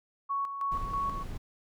sine tone with tremolo, 1112 Hz, C#6, 5 cents sharp, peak -28 dBFS, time 0.29-1.24 s, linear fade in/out 20 ms, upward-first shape square, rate 3.1 Hz, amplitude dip 55%
brown noise, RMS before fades -38 dBFS, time 0.71-1.38 s, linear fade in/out 10 ms
effects none

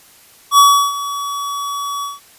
square tone with ADSR envelope, 1135 Hz, C#6, 41 cents sharp, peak -5 dBFS, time 0.51-2.2 s, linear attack 71 ms, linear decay 340 ms, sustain -16 dB, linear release 170 ms, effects white hiss -46 dBFS RMS until 2.38 s + resampled to 32000 Hz

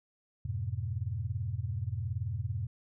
sine chord, F diminished, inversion none, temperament just, 87.31 / 104.77 / 125.72 Hz, F2 / Ab2 / Cb3, 0 / +16 / +31 cents, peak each -37 / -35 / -37 dBFS, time 0.45-2.67 s, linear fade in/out 5 ms, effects none

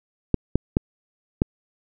clicks, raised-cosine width 3 ms, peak -4 dBFS, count 4, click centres 0.343 / 0.556 / 0.769 / 1.419 s, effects none

